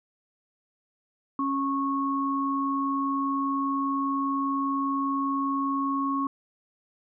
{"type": "tone pair together", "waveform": "sine", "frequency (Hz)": [275, 1100], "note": ["C#4", "C#6"], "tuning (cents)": [-14, -14], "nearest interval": "2 octaves", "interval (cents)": 2400, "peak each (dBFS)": -27, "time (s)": [1.39, 6.27], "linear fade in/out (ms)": 2, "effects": []}